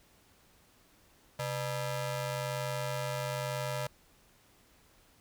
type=ring-modulated tone; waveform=sawtooth; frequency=367 Hz; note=F#4; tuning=14 cents flat; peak=-26 dBFS; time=1.39-3.87 s; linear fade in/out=5 ms; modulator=234 Hz; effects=pink hiss -64 dBFS RMS until 5.2 s